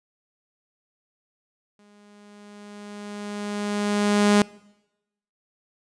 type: tone with exponential growth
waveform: sawtooth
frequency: 206.1 Hz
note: G#3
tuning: 13 cents flat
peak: -10 dBFS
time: 1.79-4.42 s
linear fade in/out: 2 ms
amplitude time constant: 570 ms
effects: noise-tail reverb RT60 0.9 s tail -23 dB re dry + resampled to 22050 Hz